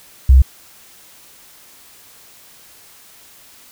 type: tone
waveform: sine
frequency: 65.41 Hz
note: C2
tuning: in tune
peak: -4 dBFS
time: 0.29-0.42 s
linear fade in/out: 5 ms
effects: white hiss -45 dBFS RMS until 3.71 s